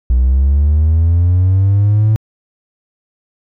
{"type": "linear sweep", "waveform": "triangle", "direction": "up", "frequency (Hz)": [60, 110], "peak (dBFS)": -5, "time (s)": [0.1, 2.16], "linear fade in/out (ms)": 0, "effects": ["tanh soft clip ceiling -3 dBFS"]}